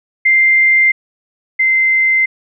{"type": "tone pair in turn", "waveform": "sine", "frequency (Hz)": [2093, 2076], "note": ["C7", "C7"], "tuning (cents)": [0, -14], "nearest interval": "unison", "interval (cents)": 14, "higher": "first", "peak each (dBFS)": [-7, -9], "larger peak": "first", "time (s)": [[0.25, 0.92], [1.59, 2.26]], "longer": "neither", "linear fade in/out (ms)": 10, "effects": []}